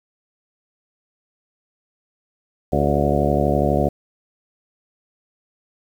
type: harmonic tone with a mistuned harmonic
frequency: 72.2 Hz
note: D2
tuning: 29 cents flat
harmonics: 1 / 2 / 3 / 4 / 5 / 6 / 7 / 8 / 9 / 10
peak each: -24 / -23 / -24 / -26 / -26 / -27 / -26 / -23 / -27 / -25 dBFS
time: 2.72-3.89 s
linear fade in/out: 10 ms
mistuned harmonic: 6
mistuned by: -54 cents
effects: 8-bit